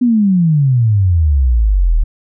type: exponential sweep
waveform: sine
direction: down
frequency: 253.1 to 36.73 Hz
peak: -8 dBFS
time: 0.01-2.04 s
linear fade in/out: 10 ms
effects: none